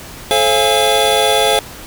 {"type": "tone cluster", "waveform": "square", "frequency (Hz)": [433.6, 536, 684, 828, 3437], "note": ["A4", "C5", "F5", "G#5", "A7"], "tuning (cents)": [-25, 42, -36, -5, -41], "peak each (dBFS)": -18, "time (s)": [0.31, 1.59], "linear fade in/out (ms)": 0, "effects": ["pink hiss -33 dBFS RMS until 1.86 s"]}